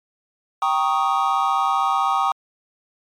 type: chord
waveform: triangle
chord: Eb dominant seventh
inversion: first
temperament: equal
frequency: 784 / 932.3 / 1108.7 / 1244.5 Hz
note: G5 / Bb5 / Db6 / Eb6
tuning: 0 / 0 / 0 / 0 cents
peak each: -20 / -23 / -21 / -20 dBFS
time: 0.62-2.32 s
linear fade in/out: 2 ms
effects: MP3 96 kbps